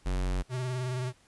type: tone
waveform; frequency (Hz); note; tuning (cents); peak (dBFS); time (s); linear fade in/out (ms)
square; 45.95; F#1; -11; -28; 0.05-0.43; 20
type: tone with vibrato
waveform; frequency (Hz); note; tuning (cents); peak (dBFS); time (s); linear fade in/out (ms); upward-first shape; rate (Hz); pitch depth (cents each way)
square; 126.8; B2; +46; -31; 0.49-1.13; 50; sine; 19; 40
effects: pink hiss -63 dBFS RMS until 1.27 s + resampled to 24000 Hz